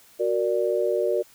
sine chord, Gb augmented, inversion none, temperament equal, 370 / 466.2 / 587.3 Hz, Gb4 / Bb4 / D5, 0 / 0 / 0 cents, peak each -25 dBFS, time 0.19-1.23 s, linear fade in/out 20 ms, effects white hiss -54 dBFS RMS until 1.34 s

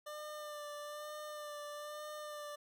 25% pulse tone with vibrato, 596 Hz, D5, 25 cents sharp, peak -40 dBFS, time 0.06-2.56 s, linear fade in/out 10 ms, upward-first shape sine, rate 1.1 Hz, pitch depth 23 cents each way, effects none

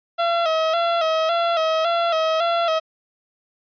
30% pulse tone with vibrato, 659.3 Hz, E5, in tune, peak -15 dBFS, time 0.18-2.8 s, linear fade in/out 20 ms, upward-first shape square, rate 1.8 Hz, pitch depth 54 cents each way, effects resampled to 11025 Hz

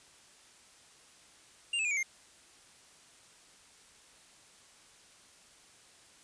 square tone with pitch steps, 2794 / 2607 / 2432 / 2269 / 2117 Hz, F7 / E7 / D#7 / C#7 / C7, 0 / -20 / -40 / +40 / +20 cents, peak -30 dBFS, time 1.73-2.03 s, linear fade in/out 5 ms, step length 60 ms, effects white hiss -59 dBFS RMS until 6.23 s + resampled to 22050 Hz

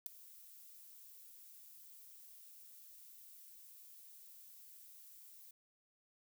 violet noise with ADSR envelope, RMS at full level -35 dBFS, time 0.06-5.51 s, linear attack 4 ms, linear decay 4 ms, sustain -23 dB, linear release 4 ms, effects none

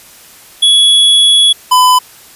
square tone pair in turn, 3375 / 1005.2 Hz, G#7 / B5, +27 / +30 cents, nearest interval octave + major sixth, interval 2097 cents, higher first, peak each -5 dBFS, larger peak neither, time 0.62-1.53 / 1.71-1.99 s, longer first, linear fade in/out 10 ms, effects white hiss -38 dBFS RMS until 2.35 s + resampled to 32000 Hz

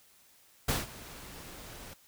pink noise with ADSR envelope, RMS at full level -28 dBFS, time 0.68-1.94 s, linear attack 10 ms, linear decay 170 ms, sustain -19 dB, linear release 9 ms, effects white hiss -62 dBFS RMS until 2.07 s

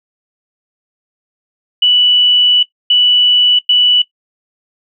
sine tone bursts at uneven times, 2960 Hz, F#7, in tune, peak -6 dBFS, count 3, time 1.82-2.63 / 2.9-3.59 / 3.69-4.02 s, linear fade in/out 5 ms, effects noise-tail reverb RT60 0.1 s tail -17 dB re dry

